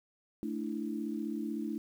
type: chord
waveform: sine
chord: A suspended fourth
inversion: none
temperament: equal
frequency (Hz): 220 / 293.7 / 329.6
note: A3 / D4 / E4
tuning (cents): 0 / 0 / 0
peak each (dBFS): -37 / -38 / -39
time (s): 0.43-1.78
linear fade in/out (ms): 0
effects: 10-bit